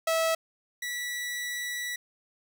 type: tone pair in turn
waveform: sawtooth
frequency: 651 / 1950.8 Hz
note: E5 / B6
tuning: -22 / -22 cents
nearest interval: octave + perfect fifth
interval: 1900 cents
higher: second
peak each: -20 / -28 dBFS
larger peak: first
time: 0.07-0.35 / 0.82-1.96 s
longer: second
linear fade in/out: 5 ms
effects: none